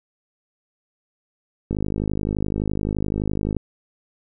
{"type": "click train", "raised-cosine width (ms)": 3, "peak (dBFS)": -11, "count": 97, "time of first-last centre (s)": [1.71, 3.567], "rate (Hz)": 51.7, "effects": []}